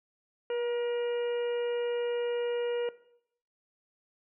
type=harmonic tone with a mistuned harmonic; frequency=475.6 Hz; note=A#4; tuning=35 cents sharp; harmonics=1 / 2 / 3 / 4 / 5 / 6; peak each=-29 / -44 / -45 / -50 / -50 / -47 dBFS; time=0.5-2.89 s; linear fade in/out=2 ms; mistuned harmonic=1; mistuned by=+16 cents; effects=noise-tail reverb RT60 0.7 s tail -17 dB re dry